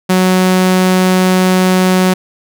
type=tone; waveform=sawtooth; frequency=185 Hz; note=F#3; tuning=in tune; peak=-4 dBFS; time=0.09-2.14 s; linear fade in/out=10 ms; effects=none